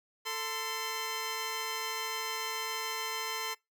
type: tone pair together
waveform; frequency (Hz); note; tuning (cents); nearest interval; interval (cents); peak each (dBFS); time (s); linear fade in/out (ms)
10% pulse; 444.6 / 1035.1; A4 / C6; +18 / -19; octave + minor third; 1463; -30 / -27; 0.25-3.55; 20
effects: noise-tail reverb RT60 0.2 s tail -24 dB re dry